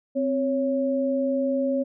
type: tone pair together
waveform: sine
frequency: 261.6 / 554.4 Hz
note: C4 / C#5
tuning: 0 / 0 cents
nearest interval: octave + minor second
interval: 1300 cents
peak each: -24 dBFS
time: 0.15-1.84 s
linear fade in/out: 20 ms
effects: none